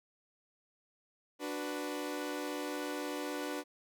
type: chord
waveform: sawtooth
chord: B minor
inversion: first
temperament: equal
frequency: 293.7 / 370 / 493.9 Hz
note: D4 / F#4 / B4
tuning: 0 / 0 / 0 cents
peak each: -35 / -39 / -38 dBFS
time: 1.39-3.64 s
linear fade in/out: 50 ms
effects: none